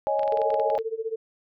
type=chord; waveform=sine; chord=C# suspended second; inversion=none; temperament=just; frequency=554.4 / 623.7 / 831.5 Hz; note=C#5 / D#5 / G#5; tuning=0 / +4 / +2 cents; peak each=-26 dBFS; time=0.07-0.78 s; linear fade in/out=0 ms
type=clicks; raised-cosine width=0.3 ms; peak=-24 dBFS; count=12; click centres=0.194 / 0.232 / 0.278 / 0.323 / 0.373 / 0.417 / 0.504 / 0.542 / 0.598 / 0.701 / 0.752 / 0.788 s
type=tone with tremolo; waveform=sine; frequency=447.2 Hz; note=A4; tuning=28 cents sharp; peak=-24 dBFS; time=0.32-1.16 s; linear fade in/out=5 ms; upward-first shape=sine; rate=15 Hz; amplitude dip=90%
effects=none